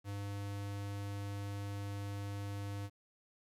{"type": "tone", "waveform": "square", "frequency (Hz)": 100.7, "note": "G2", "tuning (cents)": 47, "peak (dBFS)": -40, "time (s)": [0.04, 2.9], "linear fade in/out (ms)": 50, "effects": ["resampled to 32000 Hz", "11-bit"]}